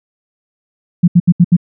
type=tone bursts; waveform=sine; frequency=174.61 Hz; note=F3; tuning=in tune; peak=-3 dBFS; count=5; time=1.03-1.567 s; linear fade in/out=10 ms; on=49 ms; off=73 ms; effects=none